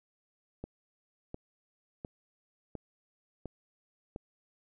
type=click train; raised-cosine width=2 ms; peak=-26 dBFS; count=6; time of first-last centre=0.64-4.161 s; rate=1.42 Hz; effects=none